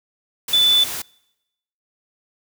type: tone in noise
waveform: sine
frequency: 3494 Hz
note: A7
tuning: 13 cents flat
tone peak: -12 dBFS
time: 0.53-0.84 s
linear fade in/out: 5 ms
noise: white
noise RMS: -28 dBFS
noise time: 0.48-1.02 s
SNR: +13 dB
effects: noise-tail reverb RT60 0.9 s tail -26 dB re dry